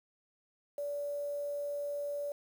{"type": "tone with quantisation", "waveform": "sine", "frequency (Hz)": 576, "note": "D5", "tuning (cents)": -34, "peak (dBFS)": -34, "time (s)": [0.78, 2.32], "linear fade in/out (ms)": 2, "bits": 9, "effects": []}